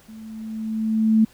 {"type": "tone with level ramp", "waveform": "sine", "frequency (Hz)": 220, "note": "A3", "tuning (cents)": 0, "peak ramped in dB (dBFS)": [-38, -11], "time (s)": [0.08, 1.25], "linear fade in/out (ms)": 10, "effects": ["pink hiss -53 dBFS RMS until 1.33 s"]}